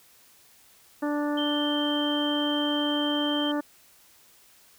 harmonic tone, 293.7 Hz, D4, in tune, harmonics 1 / 2 / 3 / 4 / 5 / 6, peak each -26 / -32 / -36 / -38 / -40 / -42 dBFS, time 1.02-3.61 s, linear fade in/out 10 ms
sine tone, 3136 Hz, G7, in tune, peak -29 dBFS, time 1.37-3.52 s, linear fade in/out 10 ms
effects white hiss -57 dBFS RMS until 4.78 s

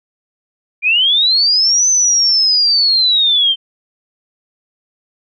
sine linear two-way sweep, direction up then down, 2349 to 6160 to 3097 Hz, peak -9 dBFS, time 0.82-3.56 s, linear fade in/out 50 ms, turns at 1.89 s, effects none

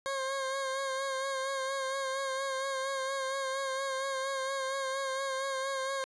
20% pulse tone with vibrato, 537 Hz, C5, 45 cents sharp, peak -27 dBFS, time 0.06-6.04 s, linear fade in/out 0 ms, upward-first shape sine, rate 4.3 Hz, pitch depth 35 cents each way, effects resampled to 22050 Hz

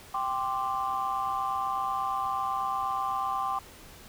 sine chord, G suspended fourth, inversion none, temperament equal, 784 / 1046.5 / 1174.7 Hz, G5 / C6 / D6, 0 / 0 / 0 cents, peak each -31 dBFS, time 0.14-3.59 s, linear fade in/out 5 ms, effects tanh soft clip ceiling -20 dBFS + pink hiss -50 dBFS RMS until 4.08 s

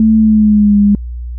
sine tone with pitch glide, 220 to 204.1 Hz, A3 to G#3, 0 to -30 cents, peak -5 dBFS, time 0-0.95 s, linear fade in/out 2 ms, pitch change -130 cents, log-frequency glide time 0.17-0.77 s, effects added 60 Hz sine -20 dBFS peak until 1.38 s

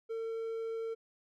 triangle tone, 452.2 Hz, A4, 47 cents sharp, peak -33 dBFS, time 0.09-0.95 s, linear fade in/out 20 ms, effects none

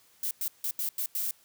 violet noise bursts at uneven times, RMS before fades -31 dBFS, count 6, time 0.23-0.31 / 0.41-0.48 / 0.64-0.71 / 0.79-0.89 / 0.98-1.06 / 1.15-1.31 s, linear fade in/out 2 ms, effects white hiss -62 dBFS RMS until 1.44 s + high-pass 60 Hz 12 dB/octave

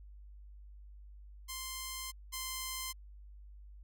5% pulse tone pair in turn, 1046.5 / 1041.1 Hz, C6 / C6, 0 / -9 cents, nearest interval unison, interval 9 cents, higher first, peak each -28 / -26 dBFS, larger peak second, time 1.48-2.12 / 2.32-2.93 s, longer first, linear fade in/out 20 ms, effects added 50 Hz sine -50 dBFS peak until 3.83 s

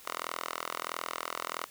5% pulse tone with high-pass filter, 41.52 Hz, E1, 13 cents sharp, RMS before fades -38 dBFS, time 0.05-1.66 s, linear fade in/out 10 ms, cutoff 930 Hz, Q 1.9, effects white hiss -53 dBFS RMS until 1.7 s

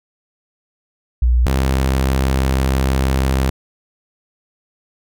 sine / sawtooth tone pair in turn, 60.4 / 66.2 Hz, B1 / C2, -38 / +21 cents, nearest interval major second, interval 159 cents, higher second, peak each -10 dBFS, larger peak neither, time 1.22-1.46 / 1.46-3.5 s, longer second, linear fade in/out 5 ms, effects none

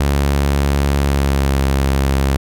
sawtooth tone with pitch glide, 70.3 to 68.06 Hz, C#2 to C#2, +25 to -31 cents, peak -9 dBFS, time 0-2.37 s, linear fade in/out 5 ms, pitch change -56 cents, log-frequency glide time 1.01-1.6 s, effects none

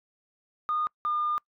sine tone pair in turn, 1225 / 1208.8 Hz, D#6 / D6, -27 / +50 cents, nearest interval unison, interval 23 cents, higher first, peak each -24 dBFS, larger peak neither, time 0.69-0.87 / 1.05-1.38 s, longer second, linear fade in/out 0 ms, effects noise-tail reverb RT60 0.1 s tail -26 dB re dry + tanh soft clip ceiling -20 dBFS

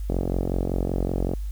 click train, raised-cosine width 2 ms, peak -12 dBFS, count 57, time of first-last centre 0.1-1.336 s, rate 45.3 Hz, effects added 50 Hz sine -27 dBFS peak until 1.51 s + white hiss -55 dBFS RMS until 1.51 s

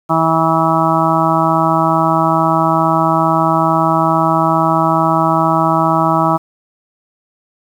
harmonic tone, 162.3 Hz, E3, 27 cents flat, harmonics 1 / 2 / 4 / 5 / 6 / 7 / 8, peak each -18 / -18 / -18 / -18 / -18 / -18 / -18 dBFS, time 0.09-6.38 s, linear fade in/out 20 ms, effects 7-bit

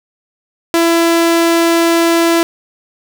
sawtooth tone, 335 Hz, E4, 28 cents sharp, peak -5 dBFS, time 0.74-2.43 s, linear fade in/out 0 ms, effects none

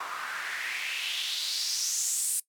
white noise with band-pass filter sweep, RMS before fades -32 dBFS, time 0-2.4 s, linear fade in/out 5 ms, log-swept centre 1100 to 9500 Hz, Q 3.5, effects noise-tail reverb RT60 0.1 s tail -19 dB re dry

